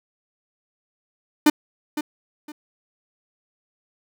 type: tone with echo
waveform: 45% pulse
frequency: 300.3 Hz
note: D4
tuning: 39 cents sharp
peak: -11 dBFS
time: 1.46-1.5 s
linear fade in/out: 5 ms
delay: 510 ms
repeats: 2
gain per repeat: -12 dB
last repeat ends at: 2.52 s
effects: none